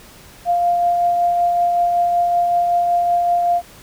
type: tone with tremolo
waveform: sine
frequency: 698.5 Hz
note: F5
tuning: in tune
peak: -12 dBFS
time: 0.45-3.62 s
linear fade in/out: 50 ms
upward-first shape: triangle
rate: 5.3 Hz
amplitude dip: 30%
effects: pink hiss -43 dBFS RMS until 3.82 s